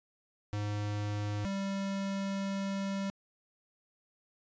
square tone pair in turn, 103.83 / 196 Hz, G#2 / G3, 0 / 0 cents, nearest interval major seventh, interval 1100 cents, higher second, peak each -33 / -33 dBFS, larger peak neither, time 0.53-1.45 / 1.45-3.1 s, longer second, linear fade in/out 0 ms, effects resampled to 16000 Hz

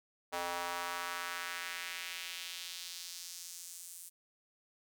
square tone with high-pass filter sweep, 87.31 Hz, F2, in tune, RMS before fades -42 dBFS, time 0.32-4.1 s, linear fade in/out 20 ms, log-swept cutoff 700 to 9400 Hz, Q 1.5, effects none

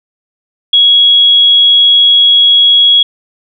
sine tone, 3327 Hz, G#7, 2 cents sharp, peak -3 dBFS, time 0.73-3.03 s, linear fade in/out 5 ms, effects none

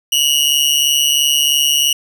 sawtooth tone with amplitude modulation, 2889 Hz, F#7, 42 cents flat, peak -5 dBFS, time 0.12-1.93 s, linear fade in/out 5 ms, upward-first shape sine, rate 143 Hz, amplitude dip 75%, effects none

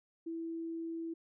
sine tone, 329.9 Hz, E4, 1 cent sharp, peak -37 dBFS, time 0.26-1.14 s, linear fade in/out 10 ms, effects none

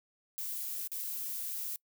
violet noise with dropouts, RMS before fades -38 dBFS, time 0.38-1.76 s, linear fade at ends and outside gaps 0 ms, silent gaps 0.874-0.917 s, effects noise-tail reverb RT60 0.1 s tail -25 dB re dry

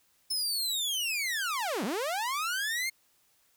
sawtooth linear two-way sweep, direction down then up, 5274 to 174.1 to 2163 Hz, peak -26 dBFS, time 0.3-2.9 s, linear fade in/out 10 ms, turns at 1.84 s, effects white hiss -68 dBFS RMS until 3.56 s

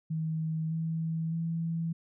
sine tone with pitch steps, 159.3 / 162.27 / 165.3 Hz, D#3 / E3 / E3, +41 / -27 / +5 cents, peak -29 dBFS, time 0.1-1.93 s, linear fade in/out 10 ms, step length 610 ms, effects none

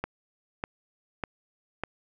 click train, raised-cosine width 0.5 ms, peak -15 dBFS, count 4, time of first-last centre 0.04-1.836 s, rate 1.67 Hz, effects none

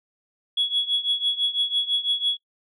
sine tone with tremolo, 3360 Hz, G#7, 19 cents sharp, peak -16 dBFS, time 0.57-2.37 s, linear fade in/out 5 ms, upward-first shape triangle, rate 6 Hz, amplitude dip 90%, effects noise-tail reverb RT60 0.1 s tail -23 dB re dry + tanh soft clip ceiling -14 dBFS

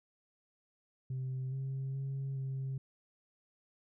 sine tone with pitch steps, 130.2 / 134.2 / 136 / 133.7 Hz, C3 / C3 / C#3 / C3, -8 / +44 / -33 / +38 cents, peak -33 dBFS, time 1.1-2.78 s, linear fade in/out 5 ms, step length 420 ms, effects tanh soft clip ceiling -33 dBFS

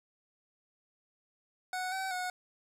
25% pulse tone with pitch steps, 738 / 764 / 730 Hz, F#5 / G5 / F#5, -5 / -45 / -24 cents, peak -30 dBFS, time 1.73-2.3 s, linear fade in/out 2 ms, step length 190 ms, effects low-pass 12000 Hz 12 dB/octave + 10-bit

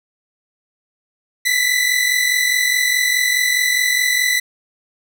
sawtooth tone pair together, 1967.2 / 2012 Hz, B6 / B6, -7 / +32 cents, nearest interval unison, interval 39 cents, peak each -14 dBFS, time 1.45-4.4 s, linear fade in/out 10 ms, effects none

